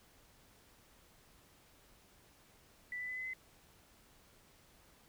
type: tone with pitch steps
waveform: sine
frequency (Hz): 1977 / 1993.1 / 2009 / 2026 / 2042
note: B6 / B6 / B6 / B6 / C7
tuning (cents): +1 / +15 / +29 / +44 / -43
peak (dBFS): -39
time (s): 2.92-3.335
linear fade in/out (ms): 2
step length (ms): 83
effects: pink hiss -65 dBFS RMS until 5.08 s